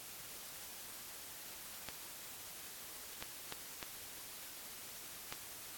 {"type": "clicks", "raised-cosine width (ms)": 0.2, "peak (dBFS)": -24, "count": 5, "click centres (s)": [1.887, 3.225, 3.524, 3.828, 5.325], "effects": ["white hiss -50 dBFS RMS until 5.77 s", "AAC 64 kbps"]}